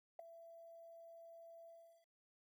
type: tone with ADSR envelope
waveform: sine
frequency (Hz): 668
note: E5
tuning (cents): +23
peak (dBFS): -40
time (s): 0.19-2.07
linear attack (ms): 4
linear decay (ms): 6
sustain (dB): -15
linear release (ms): 410
effects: tanh soft clip ceiling -40 dBFS + 13-bit